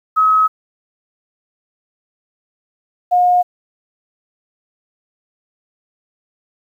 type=tone pair in turn; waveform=sine; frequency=1278 / 717.3 Hz; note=D#6 / F5; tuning=+46 / +46 cents; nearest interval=minor seventh; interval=1000 cents; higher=first; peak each=-9 dBFS; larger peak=neither; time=0.16-0.48 / 3.11-3.43 s; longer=neither; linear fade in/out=20 ms; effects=8-bit